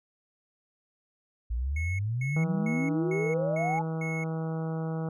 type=exponential sweep; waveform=sine; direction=up; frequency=55 to 860 Hz; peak=-27 dBFS; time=1.5-3.82 s; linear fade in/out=10 ms
type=tone bursts; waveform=triangle; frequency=2188 Hz; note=C#7; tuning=23 cents flat; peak=-33 dBFS; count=6; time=1.76-4.24 s; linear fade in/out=5 ms; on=230 ms; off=220 ms
type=harmonic tone; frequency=161.1 Hz; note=E3; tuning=39 cents flat; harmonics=1 / 2 / 3 / 4 / 5 / 6 / 7 / 8 / 9; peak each=-30 / -41 / -38 / -44 / -44 / -52 / -51 / -50 / -53 dBFS; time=2.36-5.09 s; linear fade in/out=2 ms
effects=none